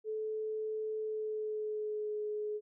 sine tone with pitch glide, 433.9 to 422.3 Hz, A4 to G#4, -24 to +29 cents, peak -34 dBFS, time 0.04-2.61 s, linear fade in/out 50 ms, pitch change -47 cents, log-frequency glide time 0.99-2.19 s, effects none

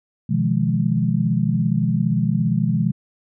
sine chord, F half-diminished seventh, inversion second, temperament just, 125.72 / 157.15 / 174.61 / 209.5 Hz, Cb3 / Eb3 / F3 / Ab3, +31 / +18 / 0 / +15 cents, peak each -22 dBFS, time 0.29-2.92 s, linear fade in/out 10 ms, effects none

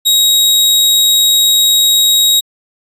sawtooth tone, 3798 Hz, A#7, 32 cents sharp, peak -4 dBFS, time 0.05-2.41 s, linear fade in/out 20 ms, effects resampled to 32000 Hz

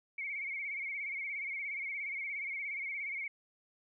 sine tone with vibrato, 2217 Hz, C#7, in tune, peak -36 dBFS, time 0.18-3.28 s, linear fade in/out 5 ms, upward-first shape sine, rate 17 Hz, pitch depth 77 cents each way, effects none

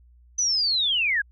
sine linear sweep, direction down, 6100 to 1568 Hz, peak -20 dBFS, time 0.38-1.22 s, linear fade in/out 10 ms, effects added 60 Hz sine -51 dBFS peak until 1.31 s

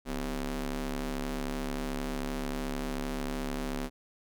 sawtooth ring-modulated tone, 142.7 Hz, D3, 49 cents flat, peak -25 dBFS, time 0.05-3.9 s, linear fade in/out 50 ms, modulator 108 Hz, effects none

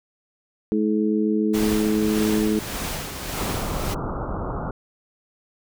harmonic tone, 107.1 Hz, A2, 46 cents flat, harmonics 2 / 3 / 4, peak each -21 / -23 / -25 dBFS, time 0.72-2.59 s, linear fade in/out 0 ms
pink noise with tremolo, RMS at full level -28 dBFS, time 1.53-3.95 s, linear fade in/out 20 ms, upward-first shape sine, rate 1.7 Hz, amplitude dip 45%
pink low-pass noise, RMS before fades -28 dBFS, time 3.37-4.71 s, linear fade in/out 5 ms, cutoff 1400 Hz, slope 96 dB/octave
effects none

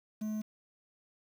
triangle tone with quantisation, 214.7 Hz, A3, 42 cents flat, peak -31 dBFS, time 0.21-0.42 s, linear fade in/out 10 ms, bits 9, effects none

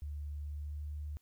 sine tone with pitch glide, 73.42 to 74.36 Hz, D2 to D2, 0 to +22 cents, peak -38 dBFS, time 0.02-1.17 s, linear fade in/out 0 ms, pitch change +22 cents, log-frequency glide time 0.44-0.9 s, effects white hiss -75 dBFS RMS until 1.21 s

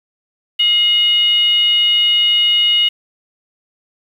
sine tone with frequency modulation, 2897 Hz, F#7, 37 cents flat, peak -10 dBFS, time 0.59-2.89 s, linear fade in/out 10 ms, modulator 776 Hz, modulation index 0.41, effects 7-bit

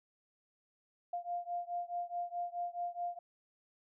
sine beating tone pair, 698.5 / 703.2 Hz, F5 / F5, 0 / +12 cents, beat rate 4.7 Hz, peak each -39 / -40 dBFS, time 1.13-3.19 s, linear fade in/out 5 ms, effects none

